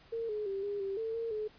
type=tone with pitch steps; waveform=sine; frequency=458 / 422.7 / 391.3 / 407 / 390.9 / 447.9 / 458.4 / 427.6 Hz; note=A#4 / G#4 / G4 / G#4 / G4 / A4 / A#4 / A4; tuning=-31 / +31 / -3 / -35 / -5 / +31 / -29 / -49 cents; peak=-33 dBFS; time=0.12-1.48 s; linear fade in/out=10 ms; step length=170 ms; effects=pink hiss -60 dBFS RMS until 1.58 s + resampled to 11025 Hz